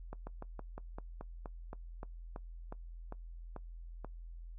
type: slowing click train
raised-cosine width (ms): 1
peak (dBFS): -30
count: 15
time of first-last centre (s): 0.13-4.046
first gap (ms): 140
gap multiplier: 1.1
effects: noise-tail reverb RT60 0.1 s tail -20 dB re dry + added 42 Hz sine -45 dBFS peak until 4.58 s